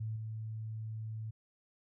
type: tone with level steps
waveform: sine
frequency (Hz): 110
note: A2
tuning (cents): 0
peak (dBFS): -35 / -38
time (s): 0-1.31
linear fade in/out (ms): 10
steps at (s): 0.16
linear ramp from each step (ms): 5
effects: none